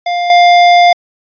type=tone with level steps; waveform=square; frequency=702 Hz; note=F5; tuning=9 cents sharp; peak=-13 / -4 dBFS; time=0.06-0.93 s; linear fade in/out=5 ms; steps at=0.3 s; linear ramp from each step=2 ms; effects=resampled to 11025 Hz